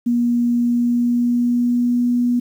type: tone with pitch glide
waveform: sine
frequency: 239.3 to 243.1 Hz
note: A#3 to B3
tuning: +46 to -27 cents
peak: -14 dBFS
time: 0.06-2.4 s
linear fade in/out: 10 ms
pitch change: +27 cents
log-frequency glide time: 0.55-2.04 s
effects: 8-bit